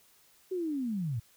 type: linear sweep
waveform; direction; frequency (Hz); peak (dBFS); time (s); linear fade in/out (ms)
sine; down; 382.2 to 103.83; -30; 0.51-1.2; 10
effects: white hiss -63 dBFS RMS until 1.36 s